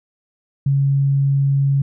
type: tone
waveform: sine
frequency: 138.59 Hz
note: C#3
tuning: in tune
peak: -13 dBFS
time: 0.66-1.82 s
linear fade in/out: 5 ms
effects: none